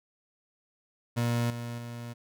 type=tone with level steps; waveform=30% pulse; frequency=118.7 Hz; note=A#2; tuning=32 cents sharp; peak=-23 / -32 / -35 dBFS; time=1.16-2.14 s; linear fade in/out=20 ms; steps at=1.5 / 1.78 s; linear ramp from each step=5 ms; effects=none